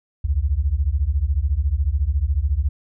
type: beating tone pair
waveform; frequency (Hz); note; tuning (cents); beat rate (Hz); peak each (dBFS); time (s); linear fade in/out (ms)
sine; 64.1 / 78.1; C2 / D#2; -35 / +7; 14; -20; 0.24-2.69; 10
effects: none